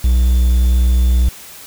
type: tone with quantisation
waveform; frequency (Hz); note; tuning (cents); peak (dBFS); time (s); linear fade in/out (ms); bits
triangle; 61.3; B1; -12; -7; 0.04-1.29; 5; 6
effects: white hiss -36 dBFS RMS until 1.66 s